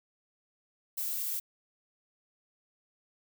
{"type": "noise", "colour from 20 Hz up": "violet", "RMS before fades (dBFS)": -34, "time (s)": [0.97, 1.4], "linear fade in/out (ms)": 10, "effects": []}